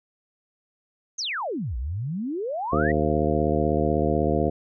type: exponential two-way sweep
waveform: sine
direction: down then up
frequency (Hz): 6700 to 55 to 2008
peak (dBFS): -26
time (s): 1.18-2.92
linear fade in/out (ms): 10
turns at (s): 1.77
type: harmonic tone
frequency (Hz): 76.1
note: D#2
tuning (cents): -38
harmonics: 1 / 2 / 3 / 4 / 5 / 6 / 7 / 9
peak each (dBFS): -28 / -28 / -28 / -28 / -28 / -28 / -28 / -28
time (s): 2.72-4.5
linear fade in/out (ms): 10
effects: none